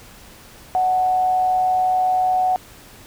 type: tone with frequency modulation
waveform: sine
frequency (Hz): 740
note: F#5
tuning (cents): 0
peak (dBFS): -15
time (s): 0.75-2.56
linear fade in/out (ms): 0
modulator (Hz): 141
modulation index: 0.21
effects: pink hiss -44 dBFS RMS until 3.06 s